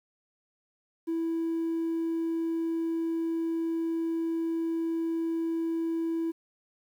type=tone; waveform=triangle; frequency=329.6 Hz; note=E4; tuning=in tune; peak=-24 dBFS; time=1.07-6.32 s; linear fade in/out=20 ms; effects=tanh soft clip ceiling -23 dBFS + 10-bit